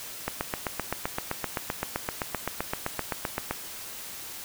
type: click train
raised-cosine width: 0.5 ms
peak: -12 dBFS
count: 26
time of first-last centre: 0.28-3.51 s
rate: 7.74 Hz
effects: white hiss -40 dBFS RMS until 4.44 s